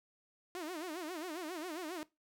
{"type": "tone with vibrato", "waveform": "sawtooth", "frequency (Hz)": 335.4, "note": "E4", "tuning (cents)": 30, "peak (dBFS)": -36, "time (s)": [0.55, 2.03], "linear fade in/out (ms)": 0, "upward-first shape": "sine", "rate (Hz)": 7.4, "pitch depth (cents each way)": 190, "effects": ["noise-tail reverb RT60 0.2 s tail -19 dB re dry"]}